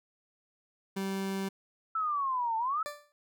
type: tone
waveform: 30% pulse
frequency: 193.8 Hz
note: G3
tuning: 20 cents flat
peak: -29 dBFS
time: 0.96-1.49 s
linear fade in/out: 10 ms
type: exponential two-way sweep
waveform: sine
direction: down then up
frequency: 1331 to 880 to 1331 Hz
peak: -28 dBFS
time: 1.95-2.83 s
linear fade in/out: 5 ms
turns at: 2.57 s
type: tone with exponential decay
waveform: 20% pulse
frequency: 587.3 Hz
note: D5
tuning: in tune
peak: -28 dBFS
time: 2.86-3.12 s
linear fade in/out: 0 ms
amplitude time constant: 56 ms
effects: none

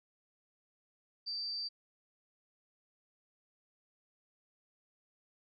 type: tone with amplitude modulation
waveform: sine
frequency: 4674 Hz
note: D8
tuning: 9 cents flat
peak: -34 dBFS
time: 1.26-1.69 s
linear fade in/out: 20 ms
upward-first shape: sine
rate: 210 Hz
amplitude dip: 45%
effects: none

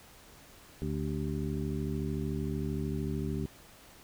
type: harmonic tone with a mistuned harmonic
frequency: 73.3 Hz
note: D2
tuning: 3 cents flat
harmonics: 1 / 2 / 3 / 4 / 5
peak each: -37 / -35 / -37 / -40 / -40 dBFS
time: 0.82-3.46 s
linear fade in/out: 0 ms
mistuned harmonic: 5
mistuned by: +96 cents
effects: pink hiss -55 dBFS RMS until 4.03 s

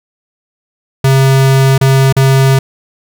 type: tone with dropouts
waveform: square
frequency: 134.3 Hz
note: C3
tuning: 46 cents sharp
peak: -6 dBFS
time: 1.04-2.59 s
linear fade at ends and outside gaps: 5 ms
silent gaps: 1.78-1.811 / 2.126-2.165 s
effects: none

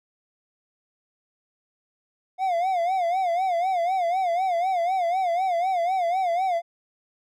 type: tone with vibrato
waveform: triangle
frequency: 720 Hz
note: F#5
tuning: 47 cents flat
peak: -19 dBFS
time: 2.38-6.62 s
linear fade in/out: 50 ms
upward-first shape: sine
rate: 4 Hz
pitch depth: 120 cents each way
effects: none

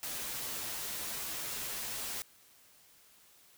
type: noise with comb filter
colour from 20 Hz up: white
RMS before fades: -39 dBFS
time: 0.03-2.22 s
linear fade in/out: 0 ms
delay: 11 ms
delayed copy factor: -0.6
effects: white hiss -62 dBFS RMS until 3.57 s

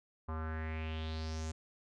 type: tone with low-pass filter sweep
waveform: square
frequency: 79.4 Hz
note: D#2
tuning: 36 cents sharp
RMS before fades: -39 dBFS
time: 0.28-1.52 s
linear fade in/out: 10 ms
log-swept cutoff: 1100 to 7300 Hz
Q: 4.1
effects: none

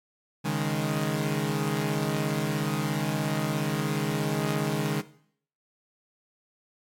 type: chord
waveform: sawtooth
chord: C# suspended second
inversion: none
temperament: equal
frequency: 138.59 / 155.56 / 207.7 Hz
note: C#3 / D#3 / G#3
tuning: 0 / 0 / 0 cents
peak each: -27 / -25 / -27 dBFS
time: 0.44-5.02 s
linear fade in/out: 20 ms
effects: noise-tail reverb RT60 0.6 s tail -17 dB re dry + AAC 64 kbps

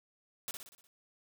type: noise with echo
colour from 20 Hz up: white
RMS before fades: -39 dBFS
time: 0.48-0.51 s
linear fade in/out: 0 ms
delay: 60 ms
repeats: 6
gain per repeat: -5 dB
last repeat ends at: 0.87 s
effects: none

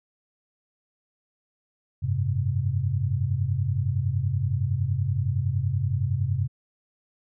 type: tone cluster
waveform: sine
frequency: 92.4 / 103.1 / 132.4 Hz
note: F#2 / G#2 / C3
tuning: -2 / -12 / +21 cents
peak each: -27 / -27 / -26 dBFS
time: 2.02-6.48 s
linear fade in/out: 20 ms
effects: none

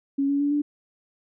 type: tone with pitch steps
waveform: sine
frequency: 277.2 / 282.2 / 287.3 / 292.5 Hz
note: C#4 / C#4 / D4 / D4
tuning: 0 / +31 / -38 / -7 cents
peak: -20 dBFS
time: 0.18-0.62 s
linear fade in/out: 10 ms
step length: 110 ms
effects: none

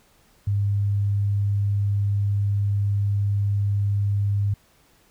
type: tone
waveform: sine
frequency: 101.1 Hz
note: G#2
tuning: 46 cents flat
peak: -19 dBFS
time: 0.47-4.54 s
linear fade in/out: 5 ms
effects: pink hiss -59 dBFS RMS until 5.1 s

